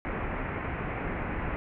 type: low-pass noise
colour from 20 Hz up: pink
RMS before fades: -33 dBFS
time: 0.05-1.56 s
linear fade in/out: 0 ms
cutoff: 2400 Hz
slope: 48 dB/octave
effects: none